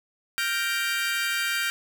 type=chord; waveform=30% pulse; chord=G minor seventh; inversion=third; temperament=equal; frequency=1396.9 / 1568 / 1864.7 / 2349 Hz; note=F6 / G6 / Bb6 / D7; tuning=0 / 0 / 0 / 0 cents; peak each=-28 / -26 / -30 / -28 dBFS; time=0.38-1.7 s; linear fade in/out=0 ms; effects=none